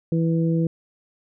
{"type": "harmonic tone", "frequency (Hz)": 164.7, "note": "E3", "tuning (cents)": -1, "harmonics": [1, 2, 3], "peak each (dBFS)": [-19, -25, -29], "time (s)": [0.12, 0.67], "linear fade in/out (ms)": 2, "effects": []}